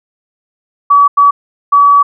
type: tone bursts at uneven times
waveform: sine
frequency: 1141 Hz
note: C#6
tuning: 50 cents sharp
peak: -3 dBFS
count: 3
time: 0.9-1.08 / 1.17-1.31 / 1.72-2.03 s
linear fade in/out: 10 ms
effects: none